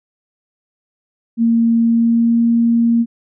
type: tone with pitch glide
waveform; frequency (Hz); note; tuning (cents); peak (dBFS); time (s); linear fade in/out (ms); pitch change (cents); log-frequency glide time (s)
sine; 230.5 to 232.8; A#3 to A#3; -19 to -2; -10; 1.37-3.06; 50; +17; 1.8-2.41
effects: none